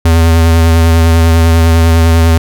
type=tone with vibrato; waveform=square; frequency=82.41 Hz; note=E2; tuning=in tune; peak=-5 dBFS; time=0.05-2.38 s; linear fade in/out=5 ms; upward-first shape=sine; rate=10 Hz; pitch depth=22 cents each way; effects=none